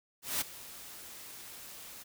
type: noise with ADSR envelope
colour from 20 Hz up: white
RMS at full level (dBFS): -31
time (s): 0.22-2.04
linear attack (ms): 190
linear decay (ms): 15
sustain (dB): -17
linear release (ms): 21
effects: none